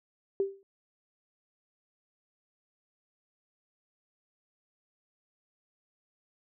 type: tone with exponential decay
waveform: sine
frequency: 392 Hz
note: G4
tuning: in tune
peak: -22 dBFS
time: 0.4-0.63 s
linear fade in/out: 1 ms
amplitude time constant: 48 ms
effects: none